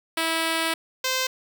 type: tone pair in turn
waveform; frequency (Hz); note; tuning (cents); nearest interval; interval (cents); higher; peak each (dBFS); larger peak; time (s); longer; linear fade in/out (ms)
5% pulse; 326.2 / 517.8; E4 / C5; -18 / -18; minor sixth; 800; second; -11; neither; 0.17-0.74 / 1.04-1.27; first; 5
effects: none